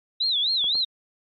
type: tone with vibrato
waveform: sine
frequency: 3762 Hz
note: A#7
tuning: 15 cents sharp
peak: -20 dBFS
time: 0.2-0.85 s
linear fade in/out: 10 ms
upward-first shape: sine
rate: 3.9 Hz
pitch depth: 210 cents each way
type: clicks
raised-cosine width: 1 ms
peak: -27 dBFS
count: 2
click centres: 0.643 / 0.753 s
effects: MP3 32 kbps